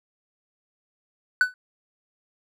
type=tone with exponential decay; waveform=triangle; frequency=1496 Hz; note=F#6; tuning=19 cents sharp; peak=-10 dBFS; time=1.41-1.54 s; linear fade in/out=1 ms; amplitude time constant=27 ms; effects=none